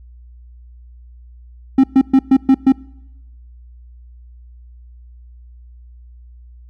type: tone bursts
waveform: triangle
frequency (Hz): 266.2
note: C4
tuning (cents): +30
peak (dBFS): -4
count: 6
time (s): 1.78-2.722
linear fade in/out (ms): 5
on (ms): 57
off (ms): 120
effects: noise-tail reverb RT60 1.0 s tail -25 dB re dry + added 60 Hz sine -38 dBFS peak until 6.69 s